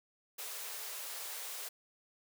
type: high-pass noise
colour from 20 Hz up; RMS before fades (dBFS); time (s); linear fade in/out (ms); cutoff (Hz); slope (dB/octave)
white; -43; 0.38-1.69; 10; 390; 96
effects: none